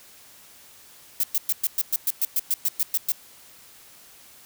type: noise bursts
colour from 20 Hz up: violet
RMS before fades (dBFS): -22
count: 14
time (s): 1.2-3.12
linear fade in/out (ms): 2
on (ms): 35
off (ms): 110
effects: white hiss -50 dBFS RMS until 4.45 s